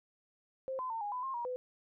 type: tone with pitch steps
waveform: sine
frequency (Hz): 527 / 1021 / 905 / 823 / 1001 / 1064 / 951 / 503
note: C5 / C6 / A5 / G#5 / B5 / C6 / A#5 / B4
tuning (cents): +12 / -43 / +48 / -16 / +23 / +29 / +34 / +32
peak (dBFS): -35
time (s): 0.68-1.56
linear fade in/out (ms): 0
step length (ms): 110
effects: none